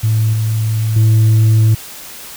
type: tone with level steps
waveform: sine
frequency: 110 Hz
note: A2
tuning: in tune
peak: -9 / -12 / -4 dBFS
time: 0.03-1.75 s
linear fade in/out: 10 ms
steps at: 0.33 / 0.96 s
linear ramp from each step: 5 ms
effects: tanh soft clip ceiling -6 dBFS + white hiss -32 dBFS RMS until 2.36 s